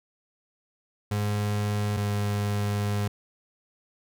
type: tone pair in turn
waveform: 35% pulse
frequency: 103.83 / 102.7 Hz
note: G#2 / G#2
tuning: 0 / -19 cents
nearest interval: unison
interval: 19 cents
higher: first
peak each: -23 dBFS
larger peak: neither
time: 1.11-1.97 / 1.97-3.08 s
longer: second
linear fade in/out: 5 ms
effects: none